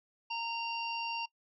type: harmonic tone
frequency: 925 Hz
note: A#5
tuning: 14 cents flat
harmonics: 1 / 3 / 5 / 6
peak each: -37 / -37 / -45 / -48 dBFS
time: 0.3-1.26 s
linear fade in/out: 10 ms
effects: noise-tail reverb RT60 0.1 s tail -23 dB re dry